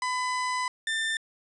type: tone pair in turn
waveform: 30% pulse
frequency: 1004 / 1788.9 Hz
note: B5 / A6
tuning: +28 / +28 cents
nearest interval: minor seventh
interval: 1000 cents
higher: second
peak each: -24 dBFS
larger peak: neither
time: 0.02-0.68 / 0.87-1.17 s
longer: first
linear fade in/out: 2 ms
effects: resampled to 22050 Hz + 10-bit